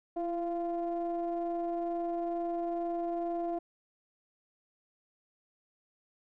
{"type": "ring-modulated tone", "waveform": "triangle", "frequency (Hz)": 174.7, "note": "F3", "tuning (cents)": 1, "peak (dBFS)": -26, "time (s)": [0.16, 3.59], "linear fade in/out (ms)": 10, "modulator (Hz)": 513, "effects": []}